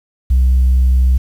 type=tone; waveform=sine; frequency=63.9 Hz; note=C2; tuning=40 cents flat; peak=-6 dBFS; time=0.3-1.18 s; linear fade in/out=10 ms; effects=tanh soft clip ceiling -6 dBFS + 7-bit